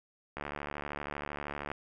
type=click train; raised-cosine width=0.5 ms; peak=-22 dBFS; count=99; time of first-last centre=0.37-1.716 s; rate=72.8 Hz; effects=none